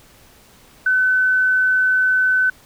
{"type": "tone", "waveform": "sine", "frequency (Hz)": 1513, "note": "F#6", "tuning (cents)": 38, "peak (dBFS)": -13, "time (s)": [0.86, 2.5], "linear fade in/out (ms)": 5, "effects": ["pink hiss -49 dBFS RMS until 2.65 s"]}